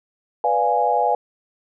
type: chord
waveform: sine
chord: B diminished seventh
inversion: none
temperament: equal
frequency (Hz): 493.9 / 587.3 / 698.5 / 830.6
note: B4 / D5 / F5 / Ab5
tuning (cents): 0 / 0 / 0 / 0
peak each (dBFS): -23 / -25 / -21 / -19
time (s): 0.44-1.15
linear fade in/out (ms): 2
effects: none